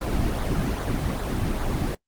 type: noise with flanger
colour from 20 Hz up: brown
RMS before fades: -25 dBFS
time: 0.01-1.95 s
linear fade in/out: 5 ms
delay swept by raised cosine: 0.35 to 2.15 ms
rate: 2.5 Hz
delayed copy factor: -0.55
effects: noise-tail reverb RT60 0.1 s tail -23 dB re dry + Opus 24 kbps